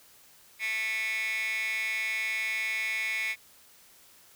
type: tone with high-pass filter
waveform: 15% pulse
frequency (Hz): 220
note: A3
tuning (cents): 0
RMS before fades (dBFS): -31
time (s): 0.59-3.36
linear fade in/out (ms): 50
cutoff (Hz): 2200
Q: 7
effects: white hiss -57 dBFS RMS until 4.35 s